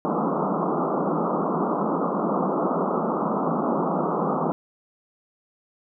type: band-pass noise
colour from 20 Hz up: pink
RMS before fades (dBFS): -24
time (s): 0.05-4.52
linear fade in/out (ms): 0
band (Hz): 160 to 1300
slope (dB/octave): 96
effects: none